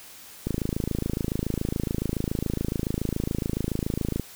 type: click train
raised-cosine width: 3 ms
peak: -13 dBFS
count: 102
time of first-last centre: 0.47-4.197 s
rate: 27.1 Hz
effects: white hiss -46 dBFS RMS until 4.35 s